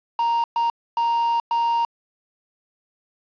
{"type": "tone bursts at uneven times", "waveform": "triangle", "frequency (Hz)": 932.3, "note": "A#5", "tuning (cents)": 0, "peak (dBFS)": -16, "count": 4, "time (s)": [[0.19, 0.44], [0.56, 0.7], [0.97, 1.4], [1.51, 1.85]], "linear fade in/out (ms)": 2, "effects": ["resampled to 11025 Hz", "7-bit"]}